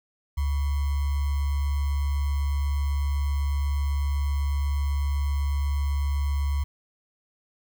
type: tone with sample-and-hold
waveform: sine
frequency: 71 Hz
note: C#2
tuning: 42 cents sharp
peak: -22 dBFS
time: 0.37-6.64 s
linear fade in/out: 10 ms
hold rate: 1050 Hz
effects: none